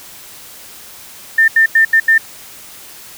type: tone bursts at uneven times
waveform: sine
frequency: 1798 Hz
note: A6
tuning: 37 cents sharp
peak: -6 dBFS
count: 5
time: 1.38-1.48 / 1.56-1.66 / 1.75-1.85 / 1.93-2 / 2.08-2.18 s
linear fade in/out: 5 ms
effects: white hiss -36 dBFS RMS until 3.17 s